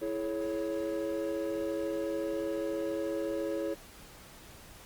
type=chord; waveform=triangle; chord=C# minor; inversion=first; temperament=equal with one note detuned; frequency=329.6 / 423.8 / 554.4 Hz; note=E4 / G#4 / C#5; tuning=0 / +35 / 0 cents; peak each=-33 / -35 / -33 dBFS; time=0.01-3.75 s; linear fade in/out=20 ms; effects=pink hiss -52 dBFS RMS until 4.85 s + Opus 32 kbps